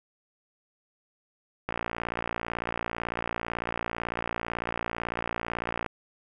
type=click train; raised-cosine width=0.5 ms; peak=-15 dBFS; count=243; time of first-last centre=1.69-5.862 s; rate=58 Hz; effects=none